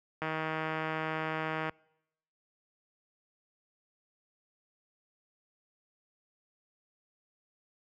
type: click train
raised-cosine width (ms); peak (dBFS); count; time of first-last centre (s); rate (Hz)
0.5; -19; 234; 0.22-1.695; 158
effects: noise-tail reverb RT60 0.8 s tail -26 dB re dry + high-pass 60 Hz 12 dB/octave